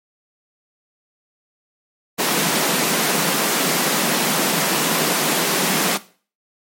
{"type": "high-pass noise", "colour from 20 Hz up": "pink", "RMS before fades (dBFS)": -19, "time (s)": [2.18, 5.98], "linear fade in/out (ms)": 20, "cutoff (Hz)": 150, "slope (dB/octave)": 96, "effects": ["noise-tail reverb RT60 0.4 s tail -17 dB re dry", "MP3 64 kbps"]}